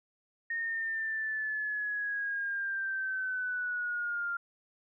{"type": "linear sweep", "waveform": "sine", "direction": "down", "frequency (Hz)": [1848, 1391], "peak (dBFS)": -31, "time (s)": [0.5, 4.37], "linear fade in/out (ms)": 5, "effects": []}